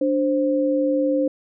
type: tone pair together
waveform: sine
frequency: 292.8 / 525 Hz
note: D4 / C5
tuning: -5 / +6 cents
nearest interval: minor seventh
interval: 1011 cents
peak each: -20 dBFS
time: 0.01-1.28 s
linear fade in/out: 5 ms
effects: none